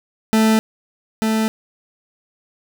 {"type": "tone pair in turn", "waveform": "40% pulse", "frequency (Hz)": [220, 220], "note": ["A3", "A3"], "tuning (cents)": [0, 0], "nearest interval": "unison", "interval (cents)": 0, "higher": "neither", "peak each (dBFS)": [-11, -15], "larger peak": "first", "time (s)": [[0.33, 0.59], [1.22, 1.48]], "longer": "neither", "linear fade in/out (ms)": 0, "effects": []}